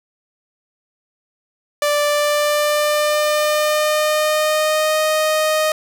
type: tone with pitch glide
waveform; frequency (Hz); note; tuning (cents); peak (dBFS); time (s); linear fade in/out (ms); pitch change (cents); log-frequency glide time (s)
sawtooth; 587.3 to 620.8; D5 to D#5; 0 to -4; -11; 1.82-5.72; 2; +96; 2.05-5
effects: none